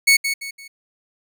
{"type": "tone with echo", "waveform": "sawtooth", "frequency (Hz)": 2215, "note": "C#7", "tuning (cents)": -2, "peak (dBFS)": -7, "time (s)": [0.07, 0.17], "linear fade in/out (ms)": 10, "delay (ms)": 170, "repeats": 3, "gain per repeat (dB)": -9, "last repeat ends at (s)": 0.68, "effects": []}